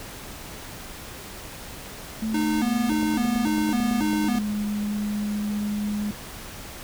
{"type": "tone with pitch glide", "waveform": "sine", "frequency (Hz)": [220, 208.1], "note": ["A3", "G#3"], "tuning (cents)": [0, 4], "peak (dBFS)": -24, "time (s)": [2.22, 6.11], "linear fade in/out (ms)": 5, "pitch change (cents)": -96, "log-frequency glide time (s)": [3.04, 4.63]}
{"type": "tone with vibrato", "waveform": "square", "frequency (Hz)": 273, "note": "C#4", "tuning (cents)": -26, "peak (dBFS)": -24, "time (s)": [2.34, 4.39], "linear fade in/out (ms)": 5, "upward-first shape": "square", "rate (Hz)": 1.8, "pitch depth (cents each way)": 200}
{"type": "click train", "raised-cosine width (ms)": 2, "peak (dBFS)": -22, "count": 14, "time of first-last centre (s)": [2.92, 4.353], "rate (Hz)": 9.07}
{"effects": ["pink hiss -39 dBFS RMS until 6.83 s"]}